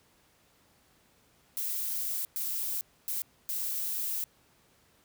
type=noise bursts at uneven times; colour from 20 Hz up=violet; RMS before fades=-33 dBFS; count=4; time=1.57-2.25 / 2.36-2.81 / 3.08-3.22 / 3.49-4.24 s; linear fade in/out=0 ms; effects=pink hiss -65 dBFS RMS until 5.04 s + high-pass 60 Hz 12 dB/octave